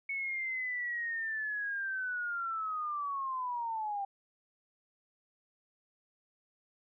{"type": "linear sweep", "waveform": "sine", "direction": "down", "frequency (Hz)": [2217, 784], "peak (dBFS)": -33, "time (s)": [0.09, 4.05], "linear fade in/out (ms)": 5, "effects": []}